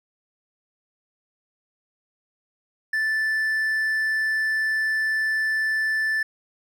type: tone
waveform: triangle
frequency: 1758 Hz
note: A6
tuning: 2 cents flat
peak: -19 dBFS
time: 2.93-6.23 s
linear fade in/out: 5 ms
effects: none